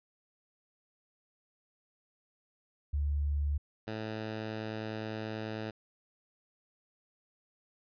sine / 10% pulse tone pair in turn, 72.4 / 109.42 Hz, D2 / A2, -24 / -9 cents, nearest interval perfect fifth, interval 715 cents, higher second, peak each -28 dBFS, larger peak neither, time 2.93-3.58 / 3.87-5.71 s, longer second, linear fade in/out 10 ms, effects resampled to 11025 Hz

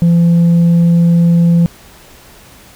sine tone, 170.1 Hz, F3, 45 cents flat, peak -3 dBFS, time 0.02-1.66 s, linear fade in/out 0 ms, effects tanh soft clip ceiling -5 dBFS + pink hiss -40 dBFS RMS until 2.75 s

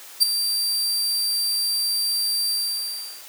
sawtooth tone with ADSR envelope, 4699 Hz, D8, in tune, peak -7 dBFS, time 0.2-3.24 s, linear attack 27 ms, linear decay 9 ms, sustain -11 dB, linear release 730 ms, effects white hiss -42 dBFS RMS until 3.28 s + high-pass 400 Hz 12 dB/octave

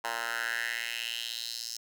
10% pulse tone with high-pass filter sweep, 116.54 Hz, A#2, in tune, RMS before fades -35 dBFS, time 0.04-1.77 s, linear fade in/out 5 ms, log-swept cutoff 1000 to 5500 Hz, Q 3.5, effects none

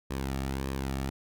sawtooth tone with flanger, 67.2 Hz, C2, 47 cents sharp, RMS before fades -33 dBFS, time 0.1-1.1 s, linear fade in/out 10 ms, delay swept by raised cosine 1.4 to 1.99 ms, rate 1.7 Hz, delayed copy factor -0.5, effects none

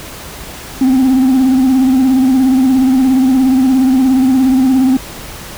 sine tone with vibrato, 261 Hz, C4, 4 cents flat, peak -4 dBFS, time 0.81-4.97 s, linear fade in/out 5 ms, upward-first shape sine, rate 17 Hz, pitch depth 56 cents each way, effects tanh soft clip ceiling -6 dBFS + pink hiss -29 dBFS RMS until 5.57 s

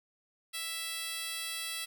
10% pulse tone with high-pass filter, 660 Hz, E5, 2 cents sharp, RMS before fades -38 dBFS, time 0.53-1.86 s, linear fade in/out 20 ms, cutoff 2700 Hz, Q 0.51, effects none

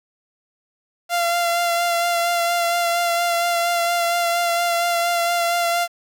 sawtooth tone with vibrato, 689 Hz, F5, 24 cents flat, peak -14 dBFS, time 1.09-5.88 s, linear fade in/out 50 ms, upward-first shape sine, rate 4.3 Hz, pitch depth 19 cents each way, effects 8-bit

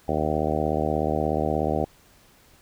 harmonic tone, 76.7 Hz, D#2, 24 cents flat, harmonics 1 / 2 / 3 / 4 / 5 / 6 / 7 / 8 / 9 / 10, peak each -31 / -31 / -31 / -31 / -31 / -31 / -31 / -31 / -31 / -31 dBFS, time 0.08-1.85 s, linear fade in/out 5 ms, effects pink hiss -56 dBFS RMS until 2.61 s

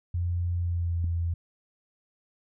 sine tone with pitch glide, 87.31 to 84.78 Hz, F2 to E2, 0 to +49 cents, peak -25 dBFS, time 0.14-1.34 s, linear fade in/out 5 ms, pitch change -51 cents, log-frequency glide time 0.57-1.02 s
click, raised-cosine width 5 ms, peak -25 dBFS, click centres 1.043 s
effects none

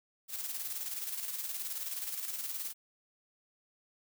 blue noise with tremolo, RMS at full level -37 dBFS, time 0.28-2.74 s, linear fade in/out 50 ms, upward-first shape square, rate 19 Hz, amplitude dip 45%, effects none

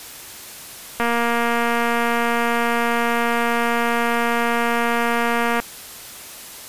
click train, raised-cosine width 0.5 ms, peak -6 dBFS, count 1082, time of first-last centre 1-5.6 s, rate 235 Hz, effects white hiss -37 dBFS RMS until 6.68 s + resampled to 32000 Hz

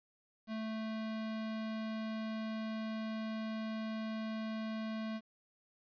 square tone, 220 Hz, A3, in tune, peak -38 dBFS, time 0.47-5.21 s, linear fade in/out 50 ms, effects resampled to 11025 Hz + 11-bit

